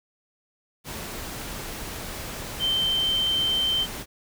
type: tone in noise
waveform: sine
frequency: 3113 Hz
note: G7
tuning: 13 cents flat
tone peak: -21 dBFS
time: 2.59-3.87 s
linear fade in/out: 50 ms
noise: pink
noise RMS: -35 dBFS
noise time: 0.84-4.06 s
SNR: +11 dB
effects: none